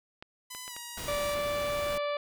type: clicks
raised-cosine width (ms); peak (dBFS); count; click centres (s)
0.3; -27; 6; 0.225 / 0.549 / 0.679 / 0.765 / 1.076 / 1.115
type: tone with pitch glide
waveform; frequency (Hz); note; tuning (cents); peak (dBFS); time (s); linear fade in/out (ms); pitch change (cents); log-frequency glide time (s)
5% pulse; 1004 to 954.2; B5 to A#5; +28 to +40; -28; 0.5-1.35; 10; -88; 0.67-0.76
type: noise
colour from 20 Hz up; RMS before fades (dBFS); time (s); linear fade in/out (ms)
pink; -40; 0.97-1.98; 5
type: harmonic tone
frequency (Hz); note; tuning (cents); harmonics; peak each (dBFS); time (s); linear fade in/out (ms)
583; D5; -13; 1 / 2 / 3 / 4 / 5 / 6 / 7 / 8; -30 / -36 / -45 / -41 / -48 / -45 / -52 / -53; 1.08-2.17; 2
effects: none